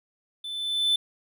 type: tone with level ramp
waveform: triangle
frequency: 3520 Hz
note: A7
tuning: in tune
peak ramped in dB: -32 to -17 dBFS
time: 0.44-0.96 s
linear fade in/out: 5 ms
effects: none